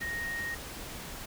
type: tone in noise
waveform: sine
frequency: 1864.7 Hz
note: A#6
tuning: in tune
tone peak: -33 dBFS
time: 0.01-0.55 s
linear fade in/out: 10 ms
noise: pink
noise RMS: -42 dBFS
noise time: 0-1.26 s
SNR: +6 dB
effects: none